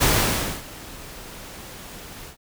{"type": "noise with ADSR envelope", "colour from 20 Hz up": "pink", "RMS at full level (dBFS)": -17, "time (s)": [0, 2.37], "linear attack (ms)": 22, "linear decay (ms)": 590, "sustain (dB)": -22, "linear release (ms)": 94, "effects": []}